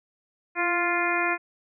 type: harmonic tone with a mistuned harmonic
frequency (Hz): 349.2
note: F4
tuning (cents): 0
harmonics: 1 / 2 / 3 / 4 / 5 / 6 / 7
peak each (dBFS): -30 / -30 / -30 / -30 / -30 / -30 / -30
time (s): 0.55-1.38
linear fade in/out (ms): 50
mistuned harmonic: 1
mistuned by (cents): -32
effects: none